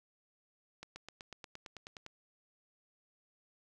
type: accelerating click train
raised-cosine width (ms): 0.2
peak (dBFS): -29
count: 12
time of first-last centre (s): 0.83-2.064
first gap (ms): 130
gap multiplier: 0.97
effects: none